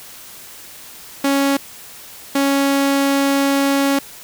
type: tone bursts at uneven times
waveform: sawtooth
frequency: 277.2 Hz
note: C#4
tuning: in tune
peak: -10 dBFS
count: 2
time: 1.24-1.57 / 2.35-3.99 s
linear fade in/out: 5 ms
effects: white hiss -38 dBFS RMS until 4.23 s